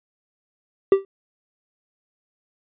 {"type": "tone with exponential decay", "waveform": "triangle", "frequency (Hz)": 390.2, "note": "G4", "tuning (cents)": -8, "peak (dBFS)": -5, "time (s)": [0.92, 1.05], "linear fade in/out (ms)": 2, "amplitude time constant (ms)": 28, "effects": ["resampled to 8000 Hz"]}